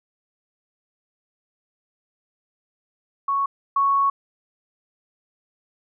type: tone pair in turn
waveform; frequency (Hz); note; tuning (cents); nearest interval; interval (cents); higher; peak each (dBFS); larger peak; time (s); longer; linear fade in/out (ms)
sine; 1108.7 / 1108.7; C#6 / C#6; 0 / 0; unison; 0; neither; -19 / -16; second; 3.28-3.46 / 3.76-4.1; second; 5
effects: none